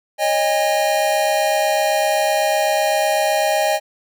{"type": "chord", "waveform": "square", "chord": "C# suspended second", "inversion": "none", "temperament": "equal with one note detuned", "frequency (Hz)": [554.4, 622.3, 810.2], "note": ["C#5", "D#5", "G#5"], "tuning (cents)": [0, 0, -43], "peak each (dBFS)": [-25, -19, -20], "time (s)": [0.18, 3.8], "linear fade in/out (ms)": 50, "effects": []}